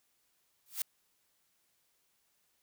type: noise with exponential growth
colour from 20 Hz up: blue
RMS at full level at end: -30 dBFS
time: 0.66-0.82 s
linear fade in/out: 2 ms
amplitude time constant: 34 ms
effects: white hiss -75 dBFS RMS until 2.62 s